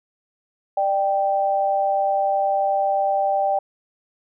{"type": "tone pair together", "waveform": "sine", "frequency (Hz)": [595, 784], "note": ["D5", "G5"], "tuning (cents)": [22, 0], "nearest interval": "perfect fourth", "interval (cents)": 478, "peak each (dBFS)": [-22, -19], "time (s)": [0.77, 3.59], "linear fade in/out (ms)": 5, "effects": []}